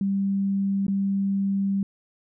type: tone with dropouts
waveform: sine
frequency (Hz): 196.6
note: G3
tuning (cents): +5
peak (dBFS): -21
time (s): 0.01-1.83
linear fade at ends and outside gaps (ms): 2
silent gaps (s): 0.867-0.881
effects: none